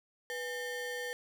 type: ring-modulated tone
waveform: square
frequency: 658 Hz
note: E5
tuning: 3 cents flat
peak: -34 dBFS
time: 0.3-1.13 s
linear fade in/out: 0 ms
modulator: 1150 Hz
effects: 12-bit